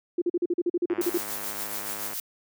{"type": "tone bursts", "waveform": "sine", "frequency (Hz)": 349.2, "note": "F4", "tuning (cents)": 0, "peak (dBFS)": -21, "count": 13, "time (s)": [0.18, 1.177], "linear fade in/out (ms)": 5, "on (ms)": 37, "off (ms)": 43}
{"type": "click train", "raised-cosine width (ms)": 0.5, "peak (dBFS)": -23, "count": 128, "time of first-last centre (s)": [0.9, 2.133], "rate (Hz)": 103}
{"type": "noise with tremolo", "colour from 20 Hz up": "blue", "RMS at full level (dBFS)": -32, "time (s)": [1.01, 2.2], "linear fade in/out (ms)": 2, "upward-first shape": "sine", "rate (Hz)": 7, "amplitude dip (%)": 45}
{"effects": ["high-pass 150 Hz 12 dB/octave"]}